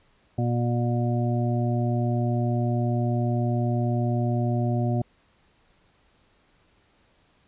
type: harmonic tone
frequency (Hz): 120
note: B2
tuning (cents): -49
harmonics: 1 / 2 / 3 / 5 / 6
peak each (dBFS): -23 / -28 / -33 / -34 / -34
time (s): 0.38-5.02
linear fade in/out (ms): 5
effects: pink hiss -63 dBFS RMS until 7.47 s + resampled to 8000 Hz